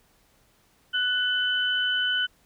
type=tone pair together; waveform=sine; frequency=1486 / 3019 Hz; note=F#6 / F#7; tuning=+7 / +34 cents; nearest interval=octave; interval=1227 cents; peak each=-25 dBFS; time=0.93-2.27 s; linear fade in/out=20 ms; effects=pink hiss -63 dBFS RMS until 2.45 s